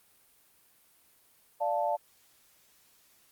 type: chord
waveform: sine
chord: D minor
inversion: none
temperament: equal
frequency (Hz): 587.3 / 698.5 / 880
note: D5 / F5 / A5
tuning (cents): 0 / 0 / 0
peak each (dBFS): -31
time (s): 1.6-1.97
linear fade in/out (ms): 20
effects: white hiss -64 dBFS RMS until 3.31 s + Opus 32 kbps